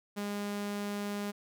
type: tone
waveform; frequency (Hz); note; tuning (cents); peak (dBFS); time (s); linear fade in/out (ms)
sawtooth; 204.3; G#3; -28; -30; 0.16-1.32; 20
effects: none